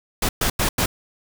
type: noise bursts at uneven times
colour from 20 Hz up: pink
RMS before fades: -20 dBFS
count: 4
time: 0.22-0.29 / 0.41-0.5 / 0.59-0.69 / 0.78-0.86 s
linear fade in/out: 5 ms
effects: none